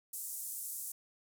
white band-pass noise, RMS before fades -42 dBFS, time 0.13-0.92 s, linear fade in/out 5 ms, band 7600 to 14000 Hz, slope 24 dB/octave, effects none

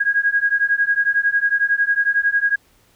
sine beating tone pair, 1635 / 1646 Hz, G#6 / G#6, -28 / -16 cents, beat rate 11 Hz, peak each -18 dBFS, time 0-2.56 s, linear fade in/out 10 ms, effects pink hiss -57 dBFS RMS until 2.95 s

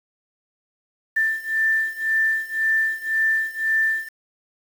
sine beating tone pair, 1776 / 1777.9 Hz, A6 / A6, +16 / +18 cents, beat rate 1.9 Hz, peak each -23 / -21 dBFS, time 1.16-4.09 s, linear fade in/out 10 ms, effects 7-bit

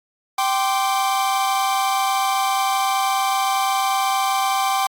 45% pulse chord, G suspended fourth, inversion none, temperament equal with one note detuned, 778.6 / 1046.5 / 1174.7 Hz, G5 / C6 / D6, -12 / 0 / 0 cents, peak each -20 / -24 / -25 dBFS, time 0.38-4.87 s, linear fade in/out 5 ms, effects AAC 64 kbps

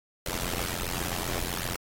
pink noise with amplitude modulation, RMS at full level -28 dBFS, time 0.26-1.76 s, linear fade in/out 2 ms, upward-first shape sine, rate 87.7 Hz, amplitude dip 95%, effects AAC 48 kbps

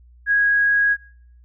sine tone, 1651 Hz, G#6, 11 cents flat, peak -14 dBFS, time 0.26-0.97 s, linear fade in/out 50 ms, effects noise-tail reverb RT60 0.6 s tail -21 dB re dry + added 60 Hz sine -46 dBFS peak until 1.44 s

